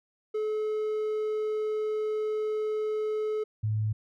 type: tone pair in turn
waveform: triangle / sine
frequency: 429.5 / 107.66 Hz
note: A4 / A2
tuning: -42 / -37 cents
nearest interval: 2 octaves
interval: 2395 cents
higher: first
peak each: -25 dBFS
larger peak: neither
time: 0.34-3.44 / 3.63-3.93 s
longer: first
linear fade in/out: 10 ms
effects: none